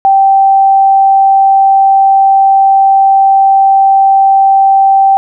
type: tone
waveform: sine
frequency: 780 Hz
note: G5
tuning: 9 cents flat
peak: -3 dBFS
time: 0.05-5.17 s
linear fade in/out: 0 ms
effects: none